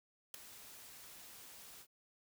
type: noise with ADSR envelope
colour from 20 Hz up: white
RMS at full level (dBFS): -40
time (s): 0.34-1.87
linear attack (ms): 3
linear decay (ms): 6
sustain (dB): -15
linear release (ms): 63
effects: none